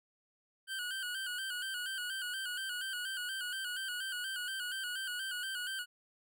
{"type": "tone with vibrato", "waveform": "25% pulse", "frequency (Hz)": 1508, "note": "F#6", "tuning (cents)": 32, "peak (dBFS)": -33, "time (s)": [0.67, 5.86], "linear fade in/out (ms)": 50, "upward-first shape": "square", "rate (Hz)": 4.2, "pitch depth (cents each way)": 59, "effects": []}